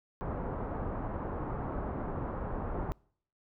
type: low-pass noise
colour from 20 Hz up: pink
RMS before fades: -36 dBFS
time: 0.21-2.92 s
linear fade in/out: 0 ms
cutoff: 1200 Hz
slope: 24 dB/octave
effects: noise-tail reverb RT60 0.6 s tail -26 dB re dry